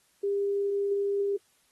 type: tone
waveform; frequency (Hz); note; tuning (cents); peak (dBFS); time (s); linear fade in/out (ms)
sine; 400.8; G4; +38; -25; 0.23-1.37; 10
effects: white hiss -67 dBFS RMS until 1.71 s + AAC 32 kbps